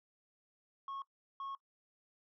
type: tone bursts at uneven times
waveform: sine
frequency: 1095 Hz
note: C#6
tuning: 22 cents flat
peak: -38 dBFS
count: 2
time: 0.88-1.02 / 1.4-1.55 s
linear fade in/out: 2 ms
effects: noise-tail reverb RT60 0.1 s tail -21 dB re dry + tanh soft clip ceiling -39 dBFS